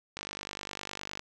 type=click train; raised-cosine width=0.2 ms; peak=-20 dBFS; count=52; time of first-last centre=0.17-1.194 s; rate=49.8 Hz; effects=none